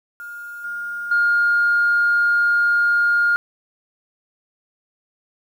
sine tone with level steps, 1416 Hz, F6, 23 cents sharp, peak -31 / -25 / -13 dBFS, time 0.2-3.36 s, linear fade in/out 0 ms, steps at 0.64 / 1.11 s, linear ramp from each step 5 ms, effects tanh soft clip ceiling -9 dBFS + 8-bit

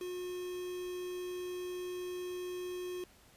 triangle tone with quantisation, 361 Hz, F#4, 43 cents flat, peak -36 dBFS, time 0.01-3.04 s, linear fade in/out 2 ms, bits 8, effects pink hiss -62 dBFS RMS until 3.36 s + resampled to 32000 Hz

